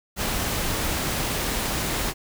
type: noise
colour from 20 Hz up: pink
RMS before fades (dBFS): -26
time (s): 0.16-2.14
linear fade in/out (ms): 50
effects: none